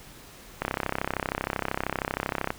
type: click train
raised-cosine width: 0.5 ms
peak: -11 dBFS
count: 63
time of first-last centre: 0.62-2.504 s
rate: 32.9 Hz
effects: pink hiss -48 dBFS RMS until 2.58 s